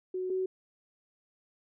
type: tone pair in turn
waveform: sine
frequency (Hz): 369.8 / 374.5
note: F#4 / F#4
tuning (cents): -1 / +21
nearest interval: unison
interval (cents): 22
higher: second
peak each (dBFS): -31 / -28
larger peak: second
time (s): 0.14-0.3 / 0.3-0.46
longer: neither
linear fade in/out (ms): 5
effects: none